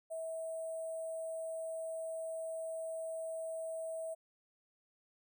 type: tone with sample-and-hold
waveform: sine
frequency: 650 Hz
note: E5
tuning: 24 cents flat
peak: -38 dBFS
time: 0.1-4.15 s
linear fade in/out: 20 ms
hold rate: 8820 Hz
effects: none